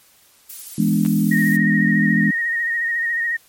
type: noise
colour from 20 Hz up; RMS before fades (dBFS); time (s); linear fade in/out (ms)
violet; -31; 0.49-1.57; 10
type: chord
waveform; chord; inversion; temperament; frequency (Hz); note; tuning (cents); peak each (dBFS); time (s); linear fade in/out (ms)
sine; E dominant seventh; none; equal; 164.81 / 207.7 / 246.9 / 293.7; E3 / G#3 / B3 / D4; 0 / 0 / 0 / 0; -20 / -17 / -22 / -23; 0.78-2.31; 5
type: clicks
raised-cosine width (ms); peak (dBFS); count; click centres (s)
0.3; -19; 2; 1.051 / 1.062
type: tone with vibrato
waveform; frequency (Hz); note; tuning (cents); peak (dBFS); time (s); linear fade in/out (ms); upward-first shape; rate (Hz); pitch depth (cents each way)
sine; 1864.7; A#6; 0; -18; 1.31-3.37; 10; sine; 14; 35
effects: white hiss -53 dBFS RMS until 3.48 s + MP3 64 kbps